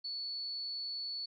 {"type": "tone", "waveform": "sine", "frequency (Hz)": 4435, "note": "C#8", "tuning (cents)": 0, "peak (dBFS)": -37, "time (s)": [0.04, 1.26], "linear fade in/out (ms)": 10, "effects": []}